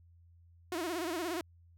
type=tone with vibrato; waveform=sawtooth; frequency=339.6 Hz; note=F4; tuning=48 cents flat; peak=-30 dBFS; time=0.72-1.41 s; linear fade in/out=2 ms; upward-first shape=sine; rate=17 Hz; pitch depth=140 cents each way; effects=added 85 Hz sine -58 dBFS peak until 1.77 s